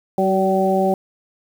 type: harmonic tone with a mistuned harmonic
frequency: 191.3 Hz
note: G3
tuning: 42 cents flat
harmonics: 1 / 2 / 3 / 4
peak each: -20 / -20 / -20 / -20 dBFS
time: 0.18-0.94 s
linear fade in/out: 2 ms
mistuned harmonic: 2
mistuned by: -23 cents
effects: 7-bit